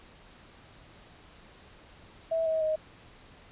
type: tone with pitch steps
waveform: sine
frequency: 653 / 638.8 / 625 Hz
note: E5 / D#5 / D#5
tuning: -17 / +45 / +8 cents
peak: -25 dBFS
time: 2.31-2.76 s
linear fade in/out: 10 ms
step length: 150 ms
effects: pink hiss -54 dBFS RMS until 3.51 s + resampled to 8000 Hz